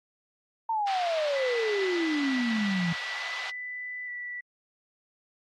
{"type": "exponential sweep", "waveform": "sine", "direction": "down", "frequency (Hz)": [919, 164.81], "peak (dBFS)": -25, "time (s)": [0.69, 2.93], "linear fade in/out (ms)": 5}
{"type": "band-pass noise", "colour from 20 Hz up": "white", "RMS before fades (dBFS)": -38, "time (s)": [0.87, 3.5], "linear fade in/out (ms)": 0, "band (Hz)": [670, 4100], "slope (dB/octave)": 24}
{"type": "tone with vibrato", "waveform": "sine", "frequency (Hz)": 1975.5, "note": "B6", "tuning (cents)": 0, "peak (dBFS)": -34, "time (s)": [1.35, 4.41], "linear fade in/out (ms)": 10, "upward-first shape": "square", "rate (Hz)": 0.55, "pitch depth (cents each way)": 13}
{"effects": ["AAC 48 kbps"]}